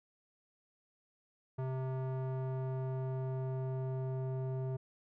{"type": "tone with low-pass filter sweep", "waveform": "square", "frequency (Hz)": 130.81, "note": "C3", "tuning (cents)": 0, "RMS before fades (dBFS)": -37, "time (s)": [1.58, 4.77], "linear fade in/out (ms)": 10, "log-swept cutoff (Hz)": [960, 620], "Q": 1.1, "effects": []}